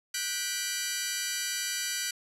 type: chord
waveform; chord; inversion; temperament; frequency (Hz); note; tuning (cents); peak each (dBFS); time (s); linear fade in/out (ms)
10% pulse; G major seventh; third; just; 1470 / 1568 / 1960 / 2352; F#6 / G6 / B6 / D7; -12 / 0 / -14 / +2; -28 / -29 / -27 / -28; 0.14-2.11; 5
effects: low-pass 11000 Hz 12 dB/octave